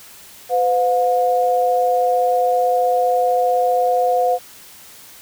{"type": "tone pair together", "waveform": "sine", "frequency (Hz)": [506.3, 716], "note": ["B4", "F5"], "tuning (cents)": [43, 43], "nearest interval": "tritone", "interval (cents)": 600, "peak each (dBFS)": [-17, -16], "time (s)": [0.49, 4.39], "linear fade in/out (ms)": 50, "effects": ["white hiss -42 dBFS RMS until 5.21 s"]}